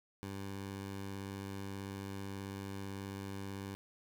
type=tone; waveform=15% pulse; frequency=98.3 Hz; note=G2; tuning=5 cents sharp; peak=-35 dBFS; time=0.23-3.75 s; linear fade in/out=0 ms; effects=none